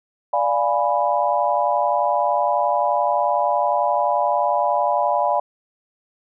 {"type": "chord", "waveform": "sine", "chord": "D diminished seventh", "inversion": "none", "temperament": "equal", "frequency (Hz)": [587.3, 698.5, 830.6, 987.8], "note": ["D5", "F5", "Ab5", "Cb6"], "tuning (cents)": [0, 0, 0, 0], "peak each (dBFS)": -22, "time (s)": [0.33, 5.4], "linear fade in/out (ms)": 5, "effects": []}